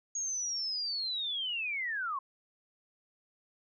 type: linear sweep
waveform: sine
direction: down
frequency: 6645 to 1042 Hz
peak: -32 dBFS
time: 0.15-2.19 s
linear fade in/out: 5 ms
effects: none